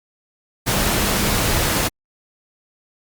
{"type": "tone in noise", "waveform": "sine", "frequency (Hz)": 200.9, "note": "G3", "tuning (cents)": 43, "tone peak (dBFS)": -26, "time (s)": [0.74, 1.37], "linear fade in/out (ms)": 20, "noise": "pink", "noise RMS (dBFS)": -19, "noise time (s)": [0.66, 1.89], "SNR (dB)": -10, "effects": ["Opus 48 kbps"]}